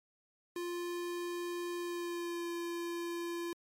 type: tone with pitch glide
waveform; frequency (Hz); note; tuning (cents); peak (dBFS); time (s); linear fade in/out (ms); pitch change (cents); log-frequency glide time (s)
square; 349.2 to 342.6; F4 to F4; 0 to -33; -37; 0.56-3.53; 2; -33; 1.78-2.49
effects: MP3 64 kbps